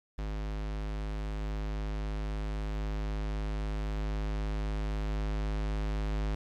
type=tone with level ramp; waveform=square; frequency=51.91 Hz; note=G#1; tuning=in tune; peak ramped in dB=-34 to -30 dBFS; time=0.18-6.35 s; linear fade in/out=5 ms; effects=low-pass 5000 Hz 12 dB/octave + 10-bit